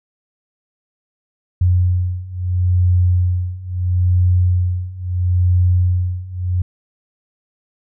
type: beating tone pair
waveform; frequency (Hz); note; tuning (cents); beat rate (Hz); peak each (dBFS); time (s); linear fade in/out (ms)
sine; 89.5 / 90.25; F2 / F#2; +43 / -43; 0.75; -17 / -15; 1.61-6.62; 5
effects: none